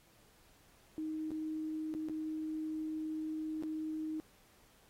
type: tone with dropouts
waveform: sine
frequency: 312.7 Hz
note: D#4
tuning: 9 cents sharp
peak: -36 dBFS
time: 0.98-4.2 s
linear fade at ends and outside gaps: 0 ms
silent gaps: 1.306-1.316 / 1.94-1.949 / 2.086-2.096 / 3.625-3.635 s
effects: pink hiss -66 dBFS RMS until 4.89 s + AAC 48 kbps